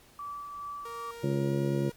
sine tone with tremolo, 1156 Hz, D6, 28 cents flat, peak -35 dBFS, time 0.19-1.11 s, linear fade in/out 2 ms, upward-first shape triangle, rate 2.5 Hz, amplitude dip 40%
sawtooth tone with pitch glide, 466.2 to 476.3 Hz, A#4 to A#4, 0 to +37 cents, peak -38 dBFS, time 0.85-1.92 s, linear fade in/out 5 ms, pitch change +37 cents, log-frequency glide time 1.13-1.53 s
harmonic tone, 69.4 Hz, C#2, 3 cents sharp, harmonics 2 / 3 / 4 / 5 / 6 / 7 / 8, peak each -29 / -33 / -39 / -31 / -42 / -43 / -38 dBFS, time 1.23-1.9 s, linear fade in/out 10 ms
effects pink hiss -58 dBFS RMS until 1.96 s + MP3 96 kbps

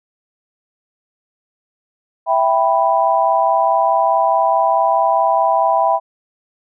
sine chord, E minor, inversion none, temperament equal, 659.3 / 784 / 987.8 Hz, E5 / G5 / B5, 0 / 0 / 0 cents, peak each -16 dBFS, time 2.26-6 s, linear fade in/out 50 ms, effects none

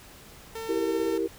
sawtooth tone, 450 Hz, A4, 39 cents sharp, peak -30 dBFS, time 0.55-1.18 s, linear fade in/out 5 ms
sine chord, E diminished, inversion none, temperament equal, 329.6 / 392 / 466.2 Hz, E4 / G4 / Bb4, 0 / 0 / 0 cents, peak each -29 dBFS, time 0.68-1.28 s, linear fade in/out 20 ms
effects pink hiss -49 dBFS RMS until 1.38 s

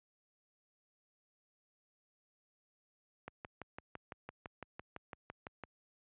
click train, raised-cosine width 0.5 ms, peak -29 dBFS, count 15, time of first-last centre 3.28-5.637 s, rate 5.94 Hz, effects high-pass 60 Hz 12 dB/octave + resampled to 8000 Hz

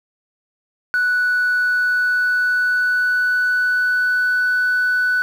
sine tone with pitch glide, 1480 to 1490.3 Hz, F#6 to F#6, 0 to +12 cents, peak -13 dBFS, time 0.94-5.22 s, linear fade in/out 0 ms, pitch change +12 cents, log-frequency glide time 1.59-4.56 s, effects tanh soft clip ceiling -12 dBFS + 7-bit

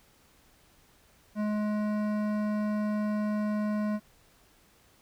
sine tone with hard clipping, 210.7 Hz, G#3, 25 cents sharp, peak -29 dBFS, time 1.35-4 s, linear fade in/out 50 ms, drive 14 dB, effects pink hiss -62 dBFS RMS until 5.01 s

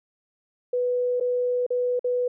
sine tone with dropouts, 493.9 Hz, B4, in tune, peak -21 dBFS, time 0.73-2.28 s, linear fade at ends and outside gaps 5 ms, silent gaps 1.2-1.208 / 1.665-1.704 / 1.994-2.043 s, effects none

